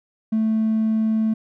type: tone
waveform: triangle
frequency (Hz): 220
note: A3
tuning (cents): 0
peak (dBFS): -14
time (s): 0.32-1.34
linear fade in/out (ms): 10
effects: tanh soft clip ceiling -13 dBFS